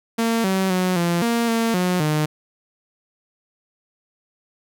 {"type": "tone with pitch steps", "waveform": "sawtooth", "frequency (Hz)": [228.6, 190.4, 183.6, 171.9, 233.6, 228.4, 180.8, 152.6], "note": ["A#3", "F#3", "F#3", "F3", "A#3", "A#3", "F#3", "D#3"], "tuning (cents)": [-34, 50, -13, -27, 4, -35, -40, -33], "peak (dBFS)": -14, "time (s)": [0.18, 2.26], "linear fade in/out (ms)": 10, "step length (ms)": 260, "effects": []}